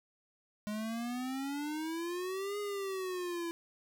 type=exponential two-way sweep; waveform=square; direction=up then down; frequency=207.7 to 414.7 to 334.5 Hz; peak=-36 dBFS; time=0.67-3.51 s; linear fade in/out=0 ms; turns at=2.59 s; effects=none

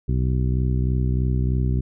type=harmonic tone; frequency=63.2 Hz; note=B1; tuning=41 cents sharp; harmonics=1 / 2 / 3 / 4 / 5 / 6; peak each=-21 / -22 / -29 / -33 / -36 / -36 dBFS; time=0.08-1.81 s; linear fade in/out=10 ms; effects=none

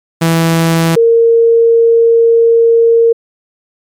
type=tone pair in turn; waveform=sawtooth / sine; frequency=164.81 / 461.1 Hz; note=E3 / A#4; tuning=0 / -19 cents; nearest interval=octave + tritone; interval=1781 cents; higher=second; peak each=-4 / -4 dBFS; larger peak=neither; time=0.21-0.96 / 0.96-3.13 s; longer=second; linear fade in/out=10 ms; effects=MP3 96 kbps

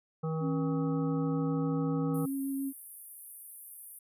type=harmonic tone; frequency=159.8 Hz; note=D#3; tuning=47 cents sharp; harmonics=1 / 3 / 5 / 7 / 8; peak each=-31 / -37 / -45 / -49 / -45 dBFS; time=0.23-2.26 s; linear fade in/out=10 ms
type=tone with vibrato; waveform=sine; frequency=272.7 Hz; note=C#4; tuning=28 cents flat; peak=-31 dBFS; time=0.4-2.73 s; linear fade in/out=50 ms; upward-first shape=sine; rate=7.3 Hz; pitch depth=11 cents each way
type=high-pass noise; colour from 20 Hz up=pink; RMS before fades=-46 dBFS; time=2.14-3.99 s; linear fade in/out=5 ms; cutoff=9400 Hz; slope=96 dB/octave
effects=resampled to 32000 Hz

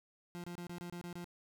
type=tone bursts; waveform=30% pulse; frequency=174.61 Hz; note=F3; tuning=in tune; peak=-40 dBFS; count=8; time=0.35-1.243 s; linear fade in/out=0 ms; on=88 ms; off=27 ms; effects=none

